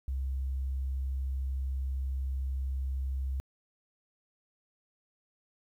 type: tone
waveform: sine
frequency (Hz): 66.5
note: C2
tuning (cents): +29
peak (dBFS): -29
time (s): 0.08-3.4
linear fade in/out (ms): 0
effects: tanh soft clip ceiling -26 dBFS + 11-bit